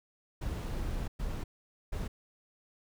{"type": "noise bursts at uneven times", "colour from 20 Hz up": "brown", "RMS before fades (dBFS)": -35, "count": 3, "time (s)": [[0.41, 1.08], [1.19, 1.44], [1.92, 2.08]], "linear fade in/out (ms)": 10, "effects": []}